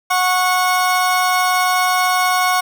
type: tone pair together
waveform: 30% pulse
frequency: 732 / 1100.3 Hz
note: F#5 / C#6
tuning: -19 / -13 cents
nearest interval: perfect fifth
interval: 706 cents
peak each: -14 dBFS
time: 0.1-2.61 s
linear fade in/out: 10 ms
effects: none